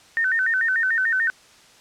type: tone with vibrato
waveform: sine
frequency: 1667 Hz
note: G#6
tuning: 6 cents sharp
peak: -18 dBFS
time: 0.17-1.3 s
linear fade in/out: 0 ms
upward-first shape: square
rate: 6.8 Hz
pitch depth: 160 cents each way
effects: white hiss -51 dBFS RMS until 1.8 s + low-pass 7000 Hz 12 dB/octave